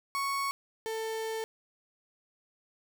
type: tone pair in turn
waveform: 35% pulse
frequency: 1108.7 / 444.5 Hz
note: C#6 / A4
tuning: 0 / +18 cents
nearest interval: octave + major third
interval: 1582 cents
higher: first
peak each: -28 / -31 dBFS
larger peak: first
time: 0.15-0.51 / 0.86-1.44 s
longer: second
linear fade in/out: 0 ms
effects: none